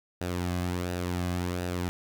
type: tone with flanger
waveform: sawtooth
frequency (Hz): 89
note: F2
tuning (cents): +33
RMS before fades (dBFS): -31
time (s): 0.21-1.89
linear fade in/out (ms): 0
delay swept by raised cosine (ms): 0.91 to 2.21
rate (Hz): 1.4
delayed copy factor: -0.5
effects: none